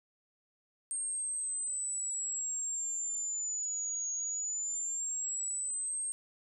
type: exponential two-way sweep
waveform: sine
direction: down then up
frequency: 8600 to 6640 to 8510 Hz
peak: -33 dBFS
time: 0.91-6.12 s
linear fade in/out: 0 ms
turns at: 4.12 s
effects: none